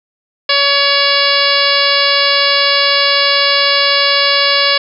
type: harmonic tone with a mistuned harmonic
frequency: 564 Hz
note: C#5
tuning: 30 cents sharp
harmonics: 1 / 2 / 3 / 4 / 5 / 6 / 7 / 8 / 9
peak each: -18 / -18 / -18 / -18 / -18 / -18 / -18 / -18 / -18 dBFS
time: 0.49-4.78 s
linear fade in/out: 5 ms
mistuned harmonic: 7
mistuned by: +29 cents
effects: none

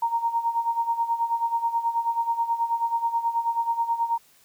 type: tone with tremolo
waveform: sine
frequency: 928 Hz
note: A#5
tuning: 8 cents flat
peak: -19 dBFS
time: 0.02-4.18 s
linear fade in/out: 5 ms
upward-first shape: sine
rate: 9.3 Hz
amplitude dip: 75%
effects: white hiss -58 dBFS RMS until 4.44 s

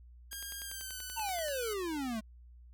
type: tone with pitch glide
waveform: 5% pulse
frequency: 1615 to 1498.2 Hz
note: G#6 to F#6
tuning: -49 to +21 cents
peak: -30 dBFS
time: 0.31-1.74 s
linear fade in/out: 10 ms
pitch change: -130 cents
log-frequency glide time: 0.63-1.01 s
type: click train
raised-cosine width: 0.2 ms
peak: -31 dBFS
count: 13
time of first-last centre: 0.33-1.484 s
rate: 10.4 Hz
type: exponential sweep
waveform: square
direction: down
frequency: 931 to 210 Hz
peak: -35 dBFS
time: 1.16-2.21 s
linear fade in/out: 20 ms
effects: added 60 Hz sine -52 dBFS peak until 2.73 s

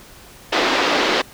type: band-pass noise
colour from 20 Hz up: pink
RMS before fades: -18 dBFS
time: 0.52-1.22 s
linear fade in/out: 10 ms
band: 290 to 4600 Hz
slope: 24 dB/octave
effects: pink hiss -43 dBFS RMS until 1.33 s

